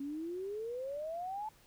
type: exponential sweep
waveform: sine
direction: up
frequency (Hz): 272.7 to 880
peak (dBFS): -37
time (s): 0-1.49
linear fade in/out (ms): 5
effects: pink hiss -64 dBFS RMS until 1.66 s